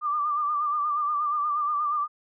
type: tone with vibrato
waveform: sine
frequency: 1187 Hz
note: D6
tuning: 18 cents sharp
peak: -23 dBFS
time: 0.01-2.08 s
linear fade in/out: 50 ms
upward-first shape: sine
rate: 8.4 Hz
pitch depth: 51 cents each way
effects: none